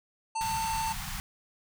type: harmonic tone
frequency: 894 Hz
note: A5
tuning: 27 cents sharp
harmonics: 1 / 3 / 5 / 7 / 9 / 10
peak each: -29 / -43 / -44 / -45 / -47 / -46 dBFS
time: 0.35-0.93 s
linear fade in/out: 10 ms
type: band-stop noise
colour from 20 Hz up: pink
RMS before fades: -37 dBFS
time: 0.41-1.2 s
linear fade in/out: 0 ms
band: 210 to 730 Hz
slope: 96 dB/octave
effects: none